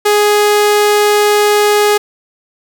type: tone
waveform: sawtooth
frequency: 416 Hz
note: G#4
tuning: 3 cents sharp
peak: -4 dBFS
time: 0.05-1.98 s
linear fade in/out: 10 ms
effects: 7-bit